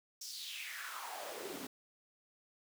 pink noise with high-pass filter sweep, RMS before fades -45 dBFS, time 0.21-1.67 s, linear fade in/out 5 ms, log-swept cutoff 5900 to 240 Hz, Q 4.3, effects none

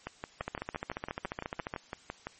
two click trains, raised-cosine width 0.5 ms, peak -19 / -21 dBFS, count 20 / 14, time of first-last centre 0.41-1.739 / 0.07-2.27 s, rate 14.3 / 5.91 Hz, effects white hiss -58 dBFS RMS until 2.39 s + MP3 32 kbps

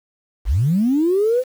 sine linear sweep, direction up, 38 to 523.3 Hz, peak -13 dBFS, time 0.45-1.44 s, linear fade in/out 50 ms, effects tanh soft clip ceiling -9 dBFS + 7-bit

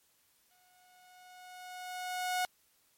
sawtooth tone with exponential growth, 730 Hz, F#5, 24 cents flat, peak -25 dBFS, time 0.51-2.45 s, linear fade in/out 0 ms, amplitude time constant 420 ms, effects white hiss -70 dBFS RMS until 2.97 s + MP3 64 kbps

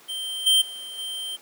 square tone with level steps, 3136 Hz, G7, in tune, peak -29 / -16 / -35 / -30 dBFS, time 0.08-1.37 s, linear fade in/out 20 ms, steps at 0.46 / 0.61 / 0.98 s, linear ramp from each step 10 ms, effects pink hiss -50 dBFS RMS until 1.41 s + high-pass 400 Hz 12 dB/octave

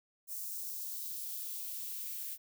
violet noise with high-pass filter sweep, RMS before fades -41 dBFS, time 0.27-2.38 s, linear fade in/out 50 ms, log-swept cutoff 6400 to 1800 Hz, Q 1.3, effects none

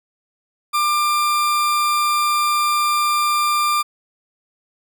40% pulse tone, 1192 Hz, D6, 25 cents sharp, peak -15 dBFS, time 0.73-3.83 s, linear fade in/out 20 ms, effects none

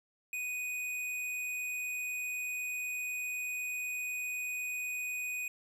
sine tone with tanh clipping, 2487 Hz, D#7, 1 cent flat, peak -36 dBFS, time 0.33-5.48 s, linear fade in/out 2 ms, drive 17 dB, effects none

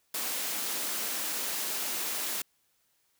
white high-pass noise, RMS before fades -33 dBFS, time 0.14-2.42 s, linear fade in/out 5 ms, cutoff 190 Hz, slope 24 dB/octave, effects white hiss -72 dBFS RMS until 3.19 s

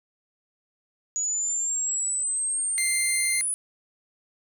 sine exponential sweep, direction up, 6800 to 9956 Hz, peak -24 dBFS, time 1.16-3.54 s, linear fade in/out 0 ms
sawtooth tone, 2093 Hz, C7, in tune, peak -22 dBFS, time 2.78-3.41 s, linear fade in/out 0 ms
effects none

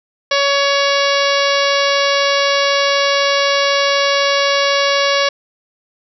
harmonic tone, 561 Hz, C#5, 21 cents sharp, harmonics 1 / 2 / 3 / 4 / 5 / 6 / 7 / 8 / 9 / 10, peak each -16 / -19 / -21 / -22 / -23 / -24 / -24 / -25 / -26 / -26 dBFS, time 0.31-5.29 s, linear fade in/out 5 ms, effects none

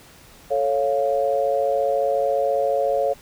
sine chord, A augmented, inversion none, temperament equal, 440 / 554.4 / 698.5 Hz, A4 / C#5 / E#5, 0 / 0 / 0 cents, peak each -25 / -20 / -24 dBFS, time 0.5-3.14 s, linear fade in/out 20 ms, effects pink hiss -48 dBFS RMS until 3.21 s

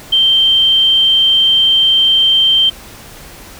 sine tone, 3136 Hz, G7, in tune, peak -7 dBFS, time 0.12-2.7 s, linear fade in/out 10 ms, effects pink hiss -35 dBFS RMS until 3.59 s

